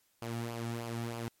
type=tone with flanger; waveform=sawtooth; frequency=116.7 Hz; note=A#2; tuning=2 cents sharp; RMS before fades=-38 dBFS; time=0.22-1.28 s; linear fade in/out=0 ms; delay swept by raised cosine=0.51 to 2.01 ms; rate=3.2 Hz; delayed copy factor=-0.55; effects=white hiss -72 dBFS RMS until 1.4 s + MP3 64 kbps